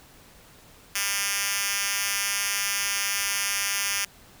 5% pulse tone with high-pass filter, 199.9 Hz, G3, 34 cents sharp, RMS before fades -27 dBFS, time 0.95-4.05 s, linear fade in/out 5 ms, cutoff 2900 Hz, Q 0.6, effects pink hiss -52 dBFS RMS until 4.4 s

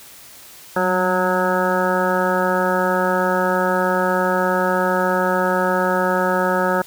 harmonic tone with a mistuned harmonic, 183.1 Hz, F#3, 18 cents flat, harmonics 1 / 2 / 3 / 4 / 5 / 7 / 8 / 9, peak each -24 / -24 / -21 / -27 / -23 / -24 / -27 / -27 dBFS, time 0.76-6.82 s, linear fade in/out 5 ms, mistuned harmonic 1, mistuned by +33 cents, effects white hiss -42 dBFS RMS until 6.86 s

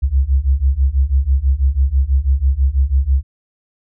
sine beating tone pair, 64.4 / 70.5 Hz, C2 / C#2, -27 / +30 cents, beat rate 6.1 Hz, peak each -15 / -14 dBFS, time 0.02-3.23 s, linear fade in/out 20 ms, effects none

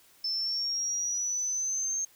sine linear sweep, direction up, 5274 to 6410 Hz, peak -28 dBFS, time 0.24-2.05 s, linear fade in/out 5 ms, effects white hiss -60 dBFS RMS until 2.15 s

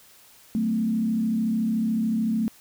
sine tone with frequency modulation, 222.2 Hz, A3, 17 cents sharp, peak -21 dBFS, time 0.55-2.48 s, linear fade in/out 0 ms, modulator 33.7 Hz, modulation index 0.69, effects white hiss -53 dBFS RMS until 2.6 s

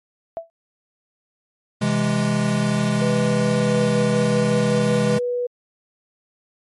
sine tone with exponential decay, 664 Hz, E5, 12 cents sharp, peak -21 dBFS, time 0.37-0.5 s, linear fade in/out 0 ms, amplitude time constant 27 ms
square chord, C augmented, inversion none, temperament equal, 130.81 / 164.81 / 207.7 Hz, C3 / E3 / G#3, 0 / 0 / 0 cents, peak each -24 / -25 / -21 dBFS, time 1.81-5.19 s, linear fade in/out 10 ms
sine tone with pitch glide, 493.9 to 489.1 Hz, B4 to B4, 0 to -17 cents, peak -20 dBFS, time 3.01-5.47 s, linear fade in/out 10 ms, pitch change -17 cents, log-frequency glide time 3.65-3.88 s
effects MP3 48 kbps

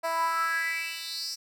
10% pulse tone with high-pass filter sweep, 329.5 Hz, E4, 1 cent flat, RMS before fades -30 dBFS, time 0.03-1.36 s, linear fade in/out 20 ms, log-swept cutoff 720 to 5700 Hz, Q 5.7, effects none

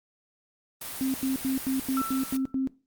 white noise, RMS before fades -37 dBFS, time 0.81-2.37 s, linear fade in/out 5 ms
sine tone bursts, 264.9 Hz, C4, 22 cents sharp, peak -24 dBFS, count 8, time 1.01-2.673 s, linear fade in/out 0 ms, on 130 ms, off 89 ms
sine tone with exponential decay, 1334 Hz, E6, 20 cents sharp, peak -26 dBFS, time 1.97-2.66 s, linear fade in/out 1 ms, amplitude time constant 150 ms
effects noise-tail reverb RT60 0.3 s tail -19 dB re dry + Opus 32 kbps

